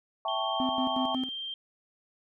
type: chord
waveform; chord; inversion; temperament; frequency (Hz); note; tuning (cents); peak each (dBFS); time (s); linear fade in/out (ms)
sine; A dominant seventh; second; equal; 659.3 / 784 / 880 / 1108.7; E5 / G5 / A5 / C#6; 0 / 0 / 0 / 0; -34; 0.25-1.15; 2
type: tone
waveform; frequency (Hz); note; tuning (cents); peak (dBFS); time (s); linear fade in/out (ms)
sine; 3164; G7; +15; -34; 0.28-1.54; 2
type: tone with tremolo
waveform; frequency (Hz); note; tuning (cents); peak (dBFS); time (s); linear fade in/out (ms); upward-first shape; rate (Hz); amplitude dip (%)
triangle; 258.2; C4; -23; -26; 0.6-1.29; 0; square; 5.5; 75
effects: none